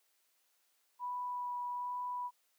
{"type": "tone with vibrato", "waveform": "sine", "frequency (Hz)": 983, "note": "B5", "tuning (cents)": -8, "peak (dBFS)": -36, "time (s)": [0.99, 2.31], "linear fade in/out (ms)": 50, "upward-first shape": "sine", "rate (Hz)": 1.2, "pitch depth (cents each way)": 9, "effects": ["white hiss -75 dBFS RMS until 2.58 s", "high-pass 400 Hz 12 dB/octave"]}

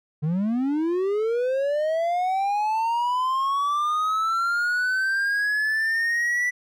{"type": "linear sweep", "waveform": "triangle", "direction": "up", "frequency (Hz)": [144.3, 1975.5], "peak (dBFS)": -19, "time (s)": [0.22, 6.51], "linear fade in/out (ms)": 20, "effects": []}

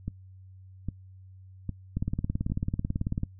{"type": "two click trains", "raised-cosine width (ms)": 5, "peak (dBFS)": [-16, -19], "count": [24, 4], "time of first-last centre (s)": [[1.97, 3.234], [0.08, 2.499]], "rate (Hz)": [18.2, 1.24], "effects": ["noise-tail reverb RT60 0.1 s tail -21 dB re dry", "added 94 Hz sine -47 dBFS peak until 3.39 s"]}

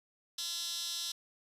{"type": "tone with high-pass filter", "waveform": "15% pulse", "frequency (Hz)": 340.8, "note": "F4", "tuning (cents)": -42, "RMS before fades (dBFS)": -38, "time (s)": [0.38, 1.12], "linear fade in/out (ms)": 5, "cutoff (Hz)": 4300, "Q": 3.8, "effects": ["resampled to 32000 Hz"]}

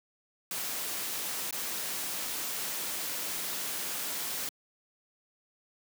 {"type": "noise with dropouts", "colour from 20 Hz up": "white", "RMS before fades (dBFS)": -35, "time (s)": [0.51, 4.49], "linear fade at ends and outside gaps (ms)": 2, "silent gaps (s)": [1.51, 1.525], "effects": ["high-pass 150 Hz 12 dB/octave"]}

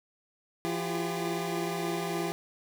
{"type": "tone cluster", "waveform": "25% pulse", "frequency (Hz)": [170.8, 338.3, 360.8, 400.7], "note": ["F3", "E4", "F#4", "G4"], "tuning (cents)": [-38, 45, -44, 38], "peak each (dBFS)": [-31, -32, -37, -31], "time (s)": [0.65, 2.32], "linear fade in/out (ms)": 0, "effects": []}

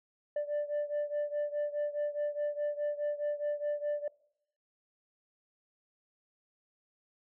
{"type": "beating tone pair", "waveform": "sine", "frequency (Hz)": [587.3, 592.1], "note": ["D5", "D5"], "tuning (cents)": [0, 14], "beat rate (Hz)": 4.8, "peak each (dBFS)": [-31, -34], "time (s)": [0.36, 4.08], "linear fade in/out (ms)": 5, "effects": ["noise-tail reverb RT60 0.7 s tail -23 dB re dry", "tanh soft clip ceiling -28 dBFS"]}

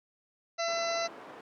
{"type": "harmonic tone", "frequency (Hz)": 673, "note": "E5", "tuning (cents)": 36, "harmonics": [1, 2, 3, 4, 6, 7, 8, 9], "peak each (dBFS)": [-31, -37, -39, -43, -39, -44, -46, -42], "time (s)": [0.58, 1.08], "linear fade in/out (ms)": 20}
{"type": "band-pass noise", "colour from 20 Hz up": "white", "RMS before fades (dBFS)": -48, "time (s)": [0.68, 1.41], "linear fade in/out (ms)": 2, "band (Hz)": [260, 970], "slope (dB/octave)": 12}
{"effects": []}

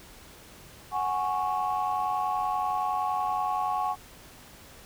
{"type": "chord", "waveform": "sine", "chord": "F# suspended second", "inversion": "none", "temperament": "equal with one note detuned", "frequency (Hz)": [740, 830.6, 1104.3], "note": ["F#5", "G#5", "C#6"], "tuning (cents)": [0, 0, -7], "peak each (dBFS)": -29, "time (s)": [0.91, 3.96], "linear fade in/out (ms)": 50, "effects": ["tanh soft clip ceiling -19 dBFS", "pink hiss -50 dBFS RMS until 4.85 s"]}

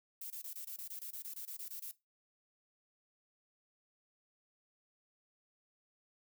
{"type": "noise bursts", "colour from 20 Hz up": "violet", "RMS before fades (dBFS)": -45, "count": 15, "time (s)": [0.21, 1.913], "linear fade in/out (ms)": 5, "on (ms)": 93, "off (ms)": 22, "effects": ["noise-tail reverb RT60 0.2 s tail -17 dB re dry"]}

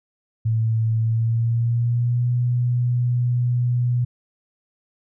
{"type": "tone with pitch glide", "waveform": "sine", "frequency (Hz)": [112.2, 122.35], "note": ["A2", "B2"], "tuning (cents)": [34, -16], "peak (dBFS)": -17, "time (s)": [0.45, 4.05], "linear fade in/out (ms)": 10, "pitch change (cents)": 150, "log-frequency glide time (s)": [0.99, 2.29], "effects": []}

